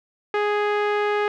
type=tone with low-pass filter; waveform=sawtooth; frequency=415.3 Hz; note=G#4; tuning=in tune; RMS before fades=-22 dBFS; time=0.34-1.28 s; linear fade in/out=2 ms; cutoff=2100 Hz; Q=1.3; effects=none